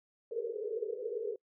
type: band-pass noise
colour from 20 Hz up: pink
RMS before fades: -37 dBFS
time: 0.31-1.36 s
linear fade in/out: 5 ms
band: 420 to 480 Hz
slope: 96 dB/octave
effects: noise-tail reverb RT60 0.1 s tail -25 dB re dry